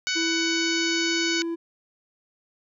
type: harmonic tone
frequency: 747 Hz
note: F#5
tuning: 16 cents sharp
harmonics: 2 / 3 / 4 / 5 / 6 / 7 / 8 / 9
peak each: -30 / -30 / -31 / -34 / -31 / -35 / -35 / -36 dBFS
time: 0.07-1.42 s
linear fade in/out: 0 ms
type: tone with pitch glide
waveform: triangle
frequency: 330 to 334.4 Hz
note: E4 to E4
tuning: +2 to +25 cents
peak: -24 dBFS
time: 0.15-1.56 s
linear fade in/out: 20 ms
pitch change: +23 cents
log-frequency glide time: 0.26-1.14 s
effects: none